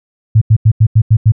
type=tone bursts; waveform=sine; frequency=109.8 Hz; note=A2; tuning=3 cents flat; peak=-3 dBFS; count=7; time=0.35-1.321 s; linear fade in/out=10 ms; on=65 ms; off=86 ms; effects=none